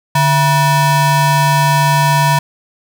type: ring-modulated tone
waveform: square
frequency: 407.9 Hz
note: G#4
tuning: 31 cents flat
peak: -7 dBFS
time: 0.15-2.39 s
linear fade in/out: 5 ms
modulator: 555 Hz
effects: 8-bit